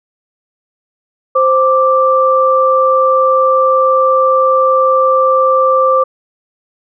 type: tone pair together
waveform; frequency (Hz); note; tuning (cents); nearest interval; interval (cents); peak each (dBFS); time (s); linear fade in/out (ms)
sine; 523.3 / 1174.7; C5 / D6; 0 / 0; octave + major second; 1400; -10; 1.35-6.04; 10
effects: none